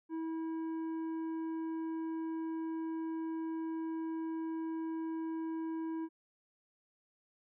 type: tone with tanh clipping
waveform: triangle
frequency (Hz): 323.9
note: E4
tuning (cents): -30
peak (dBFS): -37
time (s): 0.09-6.09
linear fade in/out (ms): 50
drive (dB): 12
effects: none